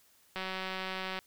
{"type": "click train", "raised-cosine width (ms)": 0.3, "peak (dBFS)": -21, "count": 157, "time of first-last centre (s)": [0.36, 1.19], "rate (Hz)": 188, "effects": ["white hiss -65 dBFS RMS until 1.26 s"]}